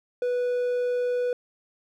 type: tone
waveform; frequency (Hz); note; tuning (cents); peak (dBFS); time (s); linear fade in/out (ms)
triangle; 492.1; B4; -6; -21; 0.22-1.33; 2
effects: none